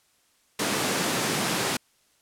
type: high-pass noise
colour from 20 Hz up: pink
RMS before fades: -26 dBFS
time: 0.59-1.77 s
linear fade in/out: 5 ms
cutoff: 140 Hz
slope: 24 dB/octave
effects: white hiss -65 dBFS RMS until 2.21 s + low-pass 11000 Hz 12 dB/octave